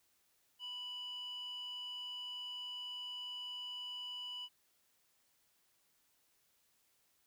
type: tone with band-pass filter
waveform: square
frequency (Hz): 987.8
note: B5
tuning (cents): 0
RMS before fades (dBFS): -45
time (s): 0.59-4.49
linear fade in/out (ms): 50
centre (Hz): 3100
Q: 7.2
effects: white hiss -75 dBFS RMS until 7.26 s